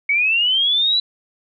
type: linear sweep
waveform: sine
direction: up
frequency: 2217 to 3987 Hz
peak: -14 dBFS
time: 0.09-1 s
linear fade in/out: 5 ms
effects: none